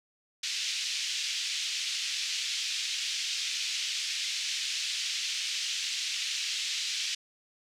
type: band-pass noise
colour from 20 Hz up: pink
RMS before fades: -33 dBFS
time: 0.43-7.15 s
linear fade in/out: 5 ms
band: 2600 to 6400 Hz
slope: 24 dB/octave
effects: none